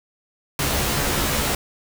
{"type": "noise with comb filter", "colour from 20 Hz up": "pink", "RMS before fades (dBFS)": -22, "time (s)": [0.59, 1.55], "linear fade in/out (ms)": 2, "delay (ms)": 14, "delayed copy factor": 0.9, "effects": []}